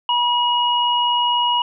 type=tone pair together; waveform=sine; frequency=965.8 / 2894 Hz; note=B5 / F#7; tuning=-39 / -39 cents; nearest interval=octave + perfect fifth; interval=1900 cents; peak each=-17 / -19 dBFS; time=0.09-1.62 s; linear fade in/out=2 ms; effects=none